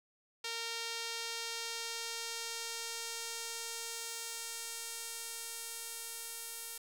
sawtooth tone with band-pass filter sweep, 460.6 Hz, A#4, 21 cents flat, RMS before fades -42 dBFS, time 0.44-6.78 s, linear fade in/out 5 ms, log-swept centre 4500 to 11000 Hz, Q 1.1, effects 10-bit

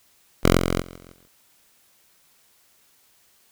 5% pulse tone with level steps, 43.92 Hz, F1, 11 cents sharp, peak -3 / -10 / -28 / -34 / -45 dBFS, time 0.43-1.28 s, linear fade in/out 20 ms, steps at 0.58 / 0.81 / 0.96 / 1.12 s, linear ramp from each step 10 ms, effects white hiss -60 dBFS RMS until 3.51 s

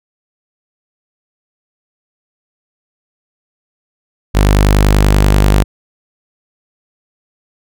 sawtooth tone, 50.3 Hz, G1, 45 cents sharp, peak -3 dBFS, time 4.34-5.64 s, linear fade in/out 20 ms, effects none

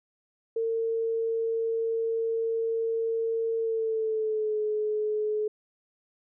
sine tone with pitch glide, 453.9 to 426 Hz, A#4 to G#4, -46 to +44 cents, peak -25 dBFS, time 0.56-5.48 s, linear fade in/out 5 ms, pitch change -110 cents, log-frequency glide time 3.57-4.59 s, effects none

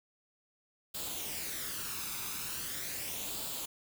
white noise with flanger, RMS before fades -39 dBFS, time 0.94-3.66 s, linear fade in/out 10 ms, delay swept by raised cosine 0.25 to 0.81 ms, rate 0.4 Hz, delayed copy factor +0.55, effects none

